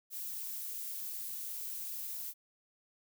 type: noise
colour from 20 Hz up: violet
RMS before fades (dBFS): -41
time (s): 0.1-2.34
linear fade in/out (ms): 50
effects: none